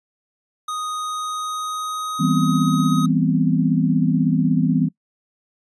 square tone with pitch glide, 1244.5 to 1258.2 Hz, D#6 to D#6, 0 to +19 cents, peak -25 dBFS, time 0.68-3.06 s, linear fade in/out 5 ms, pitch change +19 cents, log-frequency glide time 0.94-2.41 s
sine chord, C major seventh, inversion first, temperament just, 163.52 / 196.22 / 245.3 / 261.6 Hz, E3 / G3 / B3 / C4, -14 / +2 / -12 / 0 cents, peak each -19 / -22 / -21 / -21 dBFS, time 2.19-4.89 s, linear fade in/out 20 ms
effects noise-tail reverb RT60 0.1 s tail -20 dB re dry + resampled to 24000 Hz

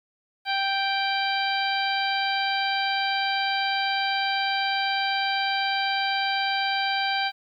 harmonic tone, 784 Hz, G5, in tune, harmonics 1 / 2 / 3 / 4 / 5 / 6, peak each -26 / -29 / -31 / -32 / -33 / -34 dBFS, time 0.45-7.32 s, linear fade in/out 50 ms, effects 10-bit

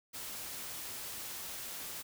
white noise, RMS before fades -43 dBFS, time 0.13-2.03 s, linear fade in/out 20 ms, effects none

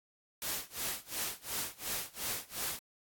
white noise with tremolo, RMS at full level -35 dBFS, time 0.42-2.79 s, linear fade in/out 0 ms, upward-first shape sine, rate 2.8 Hz, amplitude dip 95%, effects AAC 64 kbps

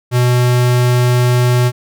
square tone, 123.47 Hz, B2, in tune, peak -10 dBFS, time 0.11-1.72 s, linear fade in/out 50 ms, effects none

